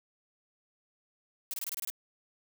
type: noise bursts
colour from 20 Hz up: blue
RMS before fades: -36 dBFS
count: 8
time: 1.51-1.901 s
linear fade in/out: 0 ms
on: 27 ms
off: 25 ms
effects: none